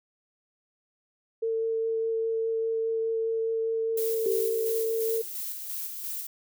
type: tone with vibrato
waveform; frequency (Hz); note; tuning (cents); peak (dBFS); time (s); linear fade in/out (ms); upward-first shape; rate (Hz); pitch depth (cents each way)
sine; 450.5; A4; +41; -25; 1.42-5.22; 10; sine; 4.9; 8
type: noise with tremolo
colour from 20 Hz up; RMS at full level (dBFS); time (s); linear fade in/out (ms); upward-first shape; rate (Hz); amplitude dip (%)
violet; -34; 3.97-6.27; 5; square; 2.9; 35
type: tone with exponential decay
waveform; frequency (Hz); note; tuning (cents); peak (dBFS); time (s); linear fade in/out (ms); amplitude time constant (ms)
sine; 392; G4; 0; -24; 4.26-5.37; 2; 240
effects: none